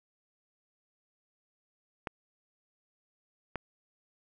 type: clicks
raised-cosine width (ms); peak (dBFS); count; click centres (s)
0.5; -19; 2; 2.072 / 3.557
effects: none